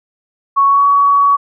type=tone with pitch glide; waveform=sine; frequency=1110 to 1128.1 Hz; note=C#6 to C#6; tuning=+2 to +30 cents; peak=-7 dBFS; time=0.56-1.37 s; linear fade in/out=20 ms; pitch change=+28 cents; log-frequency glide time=0.67-0.85 s; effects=none